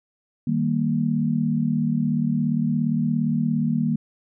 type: chord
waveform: sine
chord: Eb major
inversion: none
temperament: equal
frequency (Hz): 155.56 / 196 / 233.1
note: Eb3 / G3 / Bb3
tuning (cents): 0 / 0 / 0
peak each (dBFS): -24 / -26 / -22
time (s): 0.47-3.96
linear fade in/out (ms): 5
effects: none